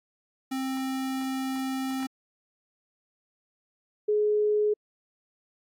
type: tone pair in turn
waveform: square / sine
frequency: 264.1 / 420.9 Hz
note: C4 / G#4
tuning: +16 / +23 cents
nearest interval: minor sixth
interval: 807 cents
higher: second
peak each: -29 / -21 dBFS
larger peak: second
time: 0.51-2.07 / 4.08-4.74 s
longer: first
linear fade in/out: 10 ms
effects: AAC 64 kbps